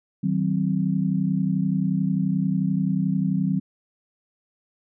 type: chord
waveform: sine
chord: C diminished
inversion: first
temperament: just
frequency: 156.98 / 188.37 / 261.6 Hz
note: Eb3 / Gb3 / C4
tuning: +16 / +31 / 0 cents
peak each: -25 / -22 / -28 dBFS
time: 0.23-3.6 s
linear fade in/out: 10 ms
effects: none